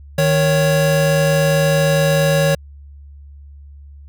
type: tone pair together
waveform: square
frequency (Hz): 155.56 / 555.5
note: D#3 / C#5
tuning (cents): 0 / +4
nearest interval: octave + minor seventh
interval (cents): 2204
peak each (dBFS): -16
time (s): 0.18-2.55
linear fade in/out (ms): 5
effects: added 71 Hz sine -36 dBFS peak until 4.08 s